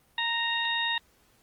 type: harmonic tone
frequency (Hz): 929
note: A#5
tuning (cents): -6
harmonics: 1 / 2 / 3 / 4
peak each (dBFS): -33 / -30 / -34 / -30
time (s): 0.18-0.98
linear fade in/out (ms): 2
effects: pink hiss -64 dBFS RMS until 1.42 s + Opus 24 kbps